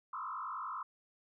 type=tone with frequency modulation; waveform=sine; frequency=1171 Hz; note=D6; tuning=5 cents flat; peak=-38 dBFS; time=0.13-0.83 s; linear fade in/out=5 ms; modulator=50 Hz; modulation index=3.5; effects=none